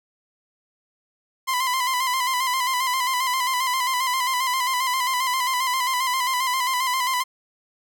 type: tone with vibrato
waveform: sawtooth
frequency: 1022 Hz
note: C6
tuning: 41 cents flat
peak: -17 dBFS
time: 1.47-7.24 s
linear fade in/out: 20 ms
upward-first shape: square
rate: 7.5 Hz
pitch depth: 49 cents each way
effects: none